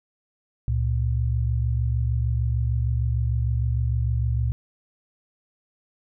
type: tone pair together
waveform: sine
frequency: 69.3 / 115.88 Hz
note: C#2 / A#2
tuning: 0 / -10 cents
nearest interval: major sixth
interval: 890 cents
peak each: -23 dBFS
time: 0.68-4.52 s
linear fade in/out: 0 ms
effects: none